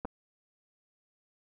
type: clicks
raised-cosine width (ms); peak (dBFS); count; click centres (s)
1; -23; 2; 0.049 / 0.053
effects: none